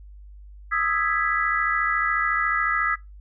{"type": "chord", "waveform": "sine", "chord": "E major seventh", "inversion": "third", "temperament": "equal", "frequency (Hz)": [1244.5, 1318.5, 1661.2, 1975.5], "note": ["D#6", "E6", "G#6", "B6"], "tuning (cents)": [0, 0, 0, 0], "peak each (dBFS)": -26, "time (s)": [0.71, 2.96], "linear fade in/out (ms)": 20, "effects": ["noise-tail reverb RT60 0.2 s tail -21 dB re dry", "added 50 Hz sine -41 dBFS peak until 3.2 s"]}